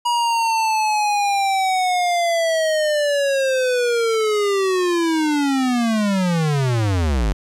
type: linear sweep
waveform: square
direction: down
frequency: 962 to 45 Hz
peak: -17 dBFS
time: 0.05-7.33 s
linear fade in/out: 10 ms
effects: low-pass 9000 Hz 12 dB/octave + 9-bit